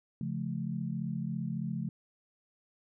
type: chord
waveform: sine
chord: Db augmented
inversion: none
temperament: just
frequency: 138.59 / 173.24 / 216.5 Hz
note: Db3 / F3 / A3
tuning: 0 / -14 / -28 cents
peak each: -37 / -36 / -37 dBFS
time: 0.21-1.89 s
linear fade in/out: 2 ms
effects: none